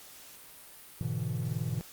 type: chord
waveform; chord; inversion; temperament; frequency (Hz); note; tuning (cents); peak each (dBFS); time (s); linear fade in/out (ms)
triangle; E dominant seventh; first; equal; 103.83 / 123.47 / 146.83 / 164.81; G#2 / B2 / D3 / E3; 0 / 0 / 0 / 0; -35 / -32 / -36 / -35; 1.01-1.81; 0
effects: white hiss -51 dBFS RMS until 1.92 s + Opus 48 kbps